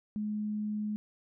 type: tone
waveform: sine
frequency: 211.1 Hz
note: G#3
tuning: 29 cents sharp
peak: -31 dBFS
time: 0.16-0.96 s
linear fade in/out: 0 ms
effects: none